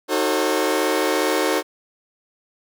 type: chord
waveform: sawtooth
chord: D# diminished seventh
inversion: none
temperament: just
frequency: 311.1 / 373.4 / 448 / 537.6 Hz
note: D#4 / F#4 / A4 / C5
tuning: 0 / +16 / +31 / +47 cents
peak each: -20 dBFS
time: 0.08-1.63 s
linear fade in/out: 50 ms
effects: none